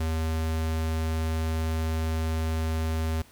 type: tone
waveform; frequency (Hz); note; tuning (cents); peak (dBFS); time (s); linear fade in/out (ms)
square; 80.2; E2; -47; -26; 0-3.22; 5
effects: pink hiss -55 dBFS RMS until 3.31 s